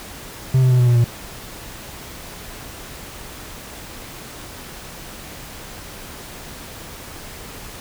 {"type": "tone with pitch steps", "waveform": "triangle", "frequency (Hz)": [130.6, 128.06, 125.57, 123.13, 120.73, 118.39], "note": ["C3", "C3", "B2", "B2", "B2", "A#2"], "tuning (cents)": [-3, -37, 29, -5, -39, 27], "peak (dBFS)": -9, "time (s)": [0.54, 1.044], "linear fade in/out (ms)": 5, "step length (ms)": 84, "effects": ["pink hiss -36 dBFS RMS until 7.8 s"]}